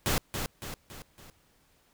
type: noise with echo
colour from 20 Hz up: pink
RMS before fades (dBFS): -27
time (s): 0.06-0.18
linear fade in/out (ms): 0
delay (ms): 280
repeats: 4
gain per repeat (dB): -6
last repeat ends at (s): 1.3
effects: pink hiss -66 dBFS RMS until 1.93 s